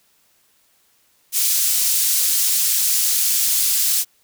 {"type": "high-pass noise", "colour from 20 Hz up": "pink", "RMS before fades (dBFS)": -18, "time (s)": [1.32, 4.05], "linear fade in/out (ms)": 50, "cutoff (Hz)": 6300, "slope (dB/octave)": 12, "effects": ["white hiss -60 dBFS RMS until 4.23 s"]}